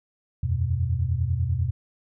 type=chord; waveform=sine; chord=E suspended second; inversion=none; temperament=equal with one note detuned; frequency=82.41 / 92.5 / 124.26 Hz; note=E2 / F#2 / B2; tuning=0 / 0 / +11 cents; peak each=-26 dBFS; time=0.43-1.71 s; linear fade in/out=5 ms; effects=none